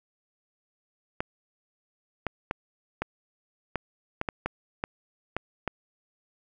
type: clicks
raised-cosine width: 0.5 ms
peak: -13 dBFS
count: 11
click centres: 1.205 / 2.267 / 2.511 / 3.02 / 3.757 / 4.214 / 4.288 / 4.46 / 4.839 / 5.366 / 5.677 s
effects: none